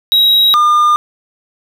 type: tone pair in turn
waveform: triangle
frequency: 3833 / 1207.3 Hz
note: A#7 / D6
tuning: +47 / +47 cents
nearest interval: octave + minor sixth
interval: 2000 cents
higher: first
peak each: -5 dBFS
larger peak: neither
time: 0.12-0.54 / 0.54-0.96 s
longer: neither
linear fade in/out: 0 ms
effects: none